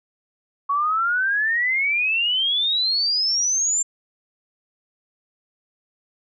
sine exponential sweep, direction up, 1108.7 to 7380 Hz, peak -18 dBFS, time 0.69-3.83 s, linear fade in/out 10 ms, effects none

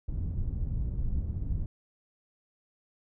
pink low-pass noise, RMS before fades -31 dBFS, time 0.08-1.66 s, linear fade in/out 5 ms, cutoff 110 Hz, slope 12 dB/octave, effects none

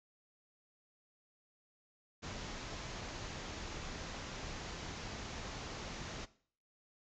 pink low-pass noise, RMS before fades -45 dBFS, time 2.22-6.26 s, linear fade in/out 20 ms, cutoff 7100 Hz, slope 96 dB/octave, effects noise-tail reverb RT60 0.5 s tail -18 dB re dry

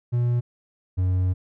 triangle tone pair in turn, 120.8 / 91.9 Hz, B2 / F#2, -38 / -11 cents, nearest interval perfect fourth, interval 473 cents, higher first, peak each -17 dBFS, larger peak neither, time 0.12-0.41 / 0.97-1.34 s, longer second, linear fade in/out 20 ms, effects none

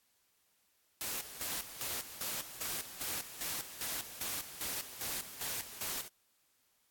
white noise with tremolo, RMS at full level -38 dBFS, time 1.01-6.08 s, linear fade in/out 0 ms, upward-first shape square, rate 2.5 Hz, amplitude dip 70%, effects white hiss -74 dBFS RMS until 6.9 s + AAC 64 kbps

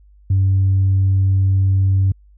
sine tone, 96.1 Hz, G2, 34 cents flat, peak -10 dBFS, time 0.3-2.12 s, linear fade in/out 5 ms, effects tanh soft clip ceiling -9 dBFS + added 50 Hz sine -45 dBFS peak until 2.37 s

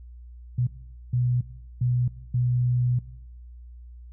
sine tone bursts at uneven times, 123.47 Hz, B2, in tune, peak -20 dBFS, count 4, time 0.58-0.67 / 1.13-1.41 / 1.81-2.08 / 2.34-2.99 s, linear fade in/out 5 ms, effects noise-tail reverb RT60 0.9 s tail -19 dB re dry + added 60 Hz sine -41 dBFS peak until 4.12 s

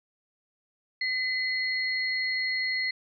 sine tone pair together, 2028 / 4297 Hz, B6 / C8, +45 / +45 cents, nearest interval octave + minor second, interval 1300 cents, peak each -27 / -32 dBFS, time 1.01-2.91 s, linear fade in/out 5 ms, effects none

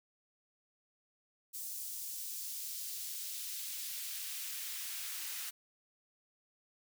white noise with high-pass filter sweep, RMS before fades -42 dBFS, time 1.53-5.51 s, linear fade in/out 20 ms, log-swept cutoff 6900 to 1500 Hz, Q 0.82, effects none

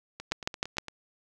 two click trains, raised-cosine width 0.2 ms, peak -22 / -10 dBFS, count 7 / 4, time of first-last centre 0.2-0.883 / 0.32-0.784 s, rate 8.78 / 6.47 Hz, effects none

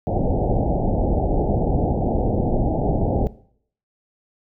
pink low-pass noise, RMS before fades -20 dBFS, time 0.07-3.27 s, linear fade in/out 0 ms, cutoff 820 Hz, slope 96 dB/octave, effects noise-tail reverb RT60 0.6 s tail -19 dB re dry

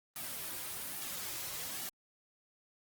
white noise with flanger, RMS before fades -41 dBFS, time 0.16-1.89 s, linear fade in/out 0 ms, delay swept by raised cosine 1.9 to 4.6 ms, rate 1.2 Hz, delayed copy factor -0.65, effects Opus 32 kbps

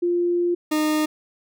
sine / 40% pulse tone pair in turn, 349.2 / 306.8 Hz, F4 / D#4, 0 / -24 cents, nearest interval major second, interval 224 cents, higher first, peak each -18 dBFS, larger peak neither, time 0.02-0.55 / 0.71-1.06 s, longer first, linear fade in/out 10 ms, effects none

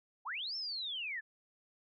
sine linear two-way sweep, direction up then down, 740 to 5430 to 1673 Hz, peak -37 dBFS, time 0.25-1.21 s, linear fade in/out 20 ms, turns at 0.56 s, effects none

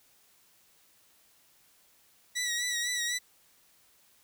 15% pulse tone with vibrato, 1933 Hz, B6, 38 cents flat, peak -23 dBFS, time 2.35-3.19 s, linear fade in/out 20 ms, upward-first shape sine, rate 4 Hz, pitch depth 46 cents each way, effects white hiss -64 dBFS RMS until 4.23 s

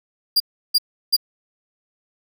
45% pulse tone bursts, 4809 Hz, D8, 40 cents sharp, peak -12 dBFS, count 3, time 0.36-1.166 s, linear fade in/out 10 ms, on 42 ms, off 340 ms, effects none

